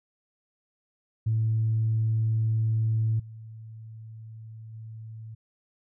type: tone with level steps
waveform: sine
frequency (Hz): 111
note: A2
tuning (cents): +16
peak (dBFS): -21 / -40 / -38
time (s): 1.26-5.35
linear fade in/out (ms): 10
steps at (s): 3.19 / 4.73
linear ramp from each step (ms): 10
effects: tanh soft clip ceiling -17 dBFS